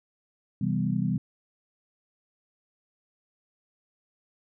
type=chord; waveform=sine; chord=C major seventh; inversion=none; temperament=equal; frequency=130.81 / 164.81 / 196 / 246.9 Hz; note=C3 / E3 / G3 / B3; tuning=0 / 0 / 0 / 0 cents; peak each=-30 / -29 / -28 / -32 dBFS; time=0.61-1.18 s; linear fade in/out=5 ms; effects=none